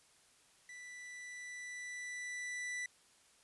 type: tone with level ramp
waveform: 45% pulse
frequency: 1975.5 Hz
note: B6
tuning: in tune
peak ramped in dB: -49 to -38 dBFS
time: 0.69-2.86 s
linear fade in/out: 2 ms
effects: white hiss -67 dBFS RMS until 3.43 s + resampled to 24000 Hz